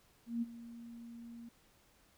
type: tone with ADSR envelope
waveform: sine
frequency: 233.8 Hz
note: A#3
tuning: 5 cents sharp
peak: -31 dBFS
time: 0.26-1.49 s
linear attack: 160 ms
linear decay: 27 ms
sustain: -16 dB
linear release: 6 ms
effects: pink hiss -68 dBFS RMS until 2.17 s